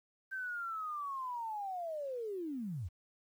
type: linear sweep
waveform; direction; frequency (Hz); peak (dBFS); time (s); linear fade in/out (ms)
sine; down; 1568 to 71.6; -37; 0.31-2.89; 20
effects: 11-bit